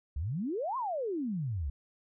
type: exponential two-way sweep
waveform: sine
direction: up then down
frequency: 63.8 to 1091 to 63.8 Hz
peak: -31 dBFS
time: 0.16-1.7 s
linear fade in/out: 5 ms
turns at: 0.77 s
effects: none